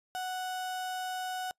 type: tone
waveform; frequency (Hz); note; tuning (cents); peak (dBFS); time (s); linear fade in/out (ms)
35% pulse; 740; F#5; 0; -32; 0.15-1.51; 0
effects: noise-tail reverb RT60 0.1 s tail -25 dB re dry + resampled to 32000 Hz